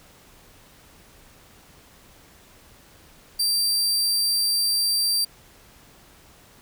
sawtooth tone, 4699 Hz, D8, in tune, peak -17 dBFS, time 3.39-5.25 s, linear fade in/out 10 ms, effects pink hiss -52 dBFS RMS until 6.61 s

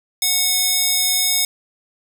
square tone with high-pass filter, 733 Hz, F#5, 16 cents flat, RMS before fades -18 dBFS, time 0.22-1.45 s, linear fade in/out 2 ms, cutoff 4500 Hz, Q 0.93, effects none

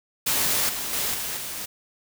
white noise with level steps, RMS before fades -23 / -30 / -26 / -30 / -33 dBFS, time 0.26-1.66 s, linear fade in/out 10 ms, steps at 0.69 / 0.93 / 1.14 / 1.37 s, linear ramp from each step 2 ms, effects none

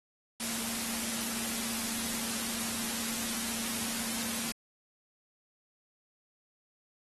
sine tone in noise, 229 Hz, A#3, 31 cents flat, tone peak -41 dBFS, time 0.4-4.52 s, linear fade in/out 2 ms, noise white, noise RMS -35 dBFS, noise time 0.4-4.52 s, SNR -9 dB, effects AAC 32 kbps

